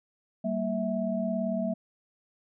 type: tone cluster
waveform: sine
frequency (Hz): 193.4 / 231.3 / 653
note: G3 / A#3 / E5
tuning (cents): -23 / -13 / -17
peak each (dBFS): -31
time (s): 0.44-1.74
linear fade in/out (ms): 10
effects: none